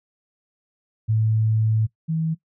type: tone pair in turn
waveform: sine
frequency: 110 / 160.91 Hz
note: A2 / E3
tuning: 0 / -41 cents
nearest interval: perfect fifth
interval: 659 cents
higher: second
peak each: -17 / -20 dBFS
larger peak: first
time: 1.08-1.87 / 2.08-2.35 s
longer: first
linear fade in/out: 20 ms
effects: noise-tail reverb RT60 0.1 s tail -19 dB re dry